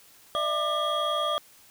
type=tone cluster; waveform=triangle; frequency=597 / 657 / 1197 / 3293 Hz; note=D5 / E5 / D6 / G#7; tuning=+28 / -6 / +33 / -15 cents; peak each=-29 / -30 / -26 / -30 dBFS; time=0.35-1.38 s; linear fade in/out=0 ms; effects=white hiss -55 dBFS RMS until 1.7 s